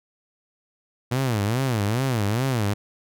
sawtooth tone with vibrato, 116.54 Hz, A#2, in tune, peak -17 dBFS, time 1.11-2.74 s, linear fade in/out 10 ms, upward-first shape sine, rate 2.4 Hz, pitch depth 260 cents each way, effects none

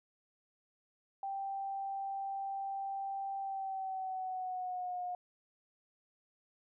sine tone with pitch glide, 784 to 718.9 Hz, G5 to F5, 0 to +50 cents, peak -36 dBFS, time 1.23-5.15 s, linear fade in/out 2 ms, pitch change -150 cents, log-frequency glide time 3.39-5.01 s, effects none

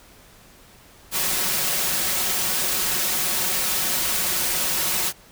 white noise with comb filter, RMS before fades -23 dBFS, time 1.11-5.13 s, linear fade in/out 50 ms, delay 5.4 ms, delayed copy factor +0.6, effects pink hiss -50 dBFS RMS until 5.31 s

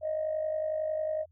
sine tone with amplitude modulation, 623 Hz, D#5, 2 cents sharp, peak -25 dBFS, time 0.01-1.26 s, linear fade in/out 50 ms, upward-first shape sine, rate 51 Hz, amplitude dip 60%, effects tanh soft clip ceiling -22 dBFS + added 84 Hz sine -60 dBFS peak until 1.31 s

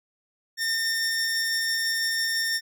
40% pulse tone pair together, 1816 / 5442 Hz, A#6 / F8, -46 / -46 cents, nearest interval octave + perfect fifth, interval 1900 cents, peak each -26 dBFS, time 0.57-2.61 s, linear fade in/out 50 ms, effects none

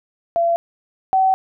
sine tone pair in turn, 679 / 761.3 Hz, F5 / F#5, -49 / +49 cents, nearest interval major second, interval 198 cents, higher second, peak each -14 / -12 dBFS, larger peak second, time 0.36-0.56 / 1.13-1.34 s, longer second, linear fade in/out 0 ms, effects none

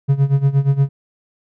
triangle tone with tremolo, 138.59 Hz, C#3, in tune, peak -7 dBFS, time 0.08-0.89 s, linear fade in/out 20 ms, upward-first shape sine, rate 8.5 Hz, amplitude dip 85%, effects none

